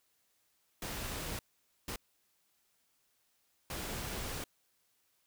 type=noise bursts at uneven times; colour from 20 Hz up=pink; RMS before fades=-40 dBFS; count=3; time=0.82-1.39 / 1.88-1.96 / 3.7-4.44 s; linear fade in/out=2 ms; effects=white hiss -75 dBFS RMS until 5.26 s